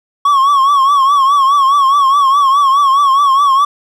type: tone with vibrato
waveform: triangle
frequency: 1108.7 Hz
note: C#6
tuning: in tune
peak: -5 dBFS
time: 0.25-3.65 s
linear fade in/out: 5 ms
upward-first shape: triangle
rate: 4.8 Hz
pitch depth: 100 cents each way
effects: none